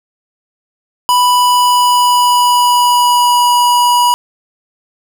square tone with pitch glide, 987.8 to 972 Hz, B5 to B5, 0 to -28 cents, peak -8 dBFS, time 1.09-4.14 s, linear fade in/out 0 ms, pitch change -28 cents, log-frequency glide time 1.33-3.49 s, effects none

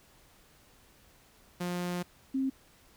sawtooth / sine tone pair in turn, 177.2 / 266.5 Hz, F3 / C4, +25 / +32 cents, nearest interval perfect fifth, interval 707 cents, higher second, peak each -28 / -27 dBFS, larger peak second, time 1.6-2.03 / 2.34-2.5 s, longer first, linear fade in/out 10 ms, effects pink hiss -61 dBFS RMS until 2.96 s

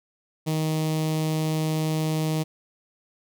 sawtooth tone with notch filter, 156.9 Hz, D#3, 15 cents sharp, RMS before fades -25 dBFS, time 0.46-2.44 s, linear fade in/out 20 ms, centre 1500 Hz, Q 1, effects none

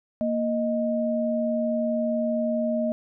sine tone pair together, 233.1 / 622.3 Hz, A#3 / D#5, 0 / 0 cents, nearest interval octave + perfect fourth, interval 1700 cents, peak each -25 / -25 dBFS, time 0.21-2.92 s, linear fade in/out 0 ms, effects none

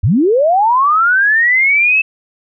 sine linear sweep, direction up, 72.9 to 2637 Hz, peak -8 dBFS, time 0.03-2.02 s, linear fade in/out 10 ms, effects none

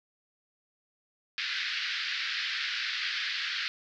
pink band-pass noise, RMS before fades -33 dBFS, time 1.38-3.68 s, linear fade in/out 0 ms, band 1500 to 4900 Hz, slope 48 dB/octave, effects none

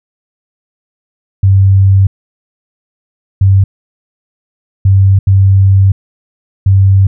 sine tone bursts at uneven times, 97 Hz, G2, 18 cents flat, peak -3 dBFS, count 5, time 1.43-2.07 / 3.41-3.64 / 4.85-5.19 / 5.27-5.92 / 6.66-7.07 s, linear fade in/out 5 ms, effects none

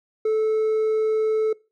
sine tone with hard clipping, 436.4 Hz, A4, 14 cents flat, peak -19 dBFS, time 0.25-1.53 s, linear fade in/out 5 ms, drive 2 dB, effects noise-tail reverb RT60 0.3 s tail -23 dB re dry

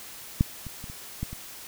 clicks, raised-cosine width 5 ms, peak -7 / -25 / -27 / -28 / -17 / -25 dBFS, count 6, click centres 0.409 / 0.667 / 0.841 / 0.899 / 1.23 / 1.33 s, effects white hiss -43 dBFS RMS until 1.67 s

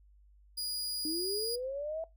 sawtooth tone, 4895 Hz, D#8, 29 cents flat, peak -32 dBFS, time 0.57-1.56 s, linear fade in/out 10 ms
sine linear sweep, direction up, 299.1 to 661 Hz, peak -34 dBFS, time 1.05-2.04 s, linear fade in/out 2 ms
effects noise-tail reverb RT60 0.2 s tail -20 dB re dry + added 50 Hz sine -58 dBFS peak until 2.16 s

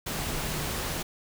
sine tone in noise, 150.2 Hz, D3, 39 cents sharp, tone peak -37 dBFS, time 0.11-0.69 s, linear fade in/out 10 ms, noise pink, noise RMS -32 dBFS, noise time 0.06-1.03 s, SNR -8 dB, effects none

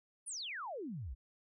sine exponential sweep, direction down, 10390 to 51.91 Hz, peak -40 dBFS, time 0.26-1.15 s, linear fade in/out 20 ms, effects none

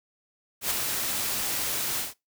white noise with ADSR envelope, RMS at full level -25 dBFS, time 0.61-2.14 s, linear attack 94 ms, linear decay 13 ms, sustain -4 dB, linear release 150 ms, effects noise-tail reverb RT60 0.2 s tail -22 dB re dry

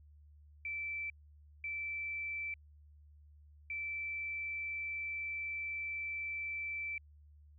sine tone bursts at uneven times, 2328 Hz, D7, 16 cents flat, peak -37 dBFS, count 3, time 0.65-1.1 / 1.64-2.54 / 3.7-6.98 s, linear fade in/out 2 ms, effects added 74 Hz sine -57 dBFS peak until 7.58 s

